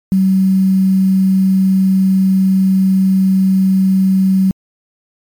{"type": "tone with quantisation", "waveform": "sine", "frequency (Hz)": 190.2, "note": "F#3", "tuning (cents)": 48, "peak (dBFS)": -8, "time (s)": [0.12, 4.51], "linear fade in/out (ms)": 0, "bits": 6, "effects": ["MP3 96 kbps"]}